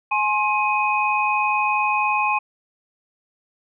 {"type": "tone cluster", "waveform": "sine", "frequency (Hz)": [841, 1064, 2508], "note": ["G#5", "C6", "D#7"], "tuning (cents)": [22, 29, 13], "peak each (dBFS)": -22, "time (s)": [0.11, 2.39], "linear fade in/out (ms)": 10, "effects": []}